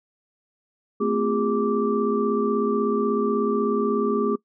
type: tone cluster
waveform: sine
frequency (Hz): 221.4 / 257.8 / 351.8 / 407.9 / 1169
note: A3 / C4 / F4 / G#4 / D6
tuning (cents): +11 / -26 / +13 / -31 / -8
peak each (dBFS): -25 / -28 / -31 / -23 / -29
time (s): 1-4.36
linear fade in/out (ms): 10
effects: noise-tail reverb RT60 0.1 s tail -21 dB re dry